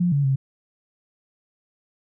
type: tone with pitch steps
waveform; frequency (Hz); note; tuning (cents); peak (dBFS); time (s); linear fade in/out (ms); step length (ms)
sine; 176.2 / 141.9 / 134.8; F3 / C#3 / C#3; +16 / +41 / -48; -17; 0-0.36; 10; 120
effects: none